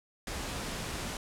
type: noise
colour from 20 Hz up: pink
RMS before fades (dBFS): -37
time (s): 0.27-1.17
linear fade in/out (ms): 2
effects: low-pass 10000 Hz 12 dB/octave